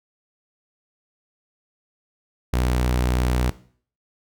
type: tone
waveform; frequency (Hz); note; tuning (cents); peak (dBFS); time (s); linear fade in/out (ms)
sawtooth; 61.74; B1; 0; -15; 2.53-3.5; 5
effects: noise-tail reverb RT60 0.5 s tail -17 dB re dry